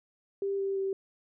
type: tone with pitch steps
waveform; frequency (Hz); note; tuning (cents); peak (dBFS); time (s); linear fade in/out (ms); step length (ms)
sine; 395.2 / 391.3 / 387.5; G4 / G4 / G4; +14 / -3 / -20; -28; 0.42-0.93; 2; 170
effects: none